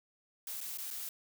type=noise with dropouts; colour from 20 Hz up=blue; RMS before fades=-41 dBFS; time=0.47-1.09 s; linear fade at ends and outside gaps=2 ms; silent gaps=0.606-0.611 / 0.775-0.783 / 0.905-0.909 s; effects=none